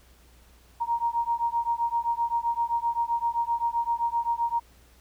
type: beating tone pair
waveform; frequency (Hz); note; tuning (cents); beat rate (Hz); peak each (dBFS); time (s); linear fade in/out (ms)
sine; 932.3 / 940; A#5 / A#5; 0 / +14; 7.7; -27; 0.8-4.6; 20
effects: added 60 Hz sine -55 dBFS peak until 5 s + pink hiss -59 dBFS RMS until 5 s